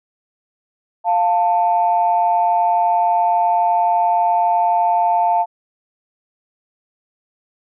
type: tone pair together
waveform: sine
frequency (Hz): 700 / 888.2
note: F5 / A5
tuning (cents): +4 / +16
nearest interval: major third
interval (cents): 412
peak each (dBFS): -15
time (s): 1.04-5.46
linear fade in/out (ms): 50
effects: tanh soft clip ceiling -5 dBFS